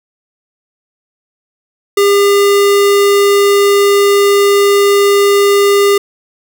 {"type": "tone", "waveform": "square", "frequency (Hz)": 402.8, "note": "G4", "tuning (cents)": 47, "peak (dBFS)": -7, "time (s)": [1.97, 5.98], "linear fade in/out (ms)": 5, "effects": []}